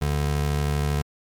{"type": "tone pair together", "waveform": "square", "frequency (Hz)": [72.75, 145.5], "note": ["D2", "D3"], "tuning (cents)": [-16, -16], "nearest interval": "octave", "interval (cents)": 1200, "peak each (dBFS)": -25, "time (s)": [0.01, 1.02], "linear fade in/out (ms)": 10, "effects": ["MP3 96 kbps"]}